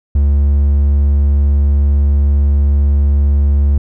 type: tone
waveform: triangle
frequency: 71.1 Hz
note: C#2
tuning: 45 cents sharp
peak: -6 dBFS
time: 0.15-3.78 s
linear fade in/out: 5 ms
effects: none